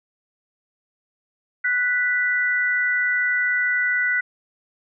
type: tone pair together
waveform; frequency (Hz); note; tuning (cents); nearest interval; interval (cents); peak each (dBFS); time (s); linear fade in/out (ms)
sine; 1480 / 1975.6; F#6 / B6; 0 / 0; perfect fourth; 500; -21; 1.64-4.21; 10
effects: none